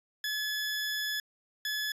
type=tone pair in turn; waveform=20% pulse; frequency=1712 / 1712 Hz; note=A6 / A6; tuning=-48 / -48 cents; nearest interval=unison; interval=0 cents; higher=neither; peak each=-26 dBFS; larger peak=neither; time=0.24-1.2 / 1.65-1.92 s; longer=first; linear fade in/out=2 ms; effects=resampled to 32000 Hz